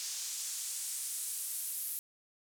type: noise with band-pass filter sweep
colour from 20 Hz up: white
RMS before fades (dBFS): -39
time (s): 0-1.99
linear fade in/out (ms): 0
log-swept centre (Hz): 6000 to 12000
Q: 1.5
effects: none